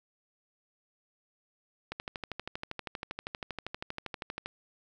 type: click train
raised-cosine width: 0.3 ms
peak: -20 dBFS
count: 33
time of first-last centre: 1.92-4.46 s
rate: 12.6 Hz
effects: none